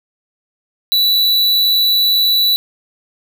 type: tone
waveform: square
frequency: 3951 Hz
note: B7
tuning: in tune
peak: -11 dBFS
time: 0.92-2.56 s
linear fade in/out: 0 ms
effects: none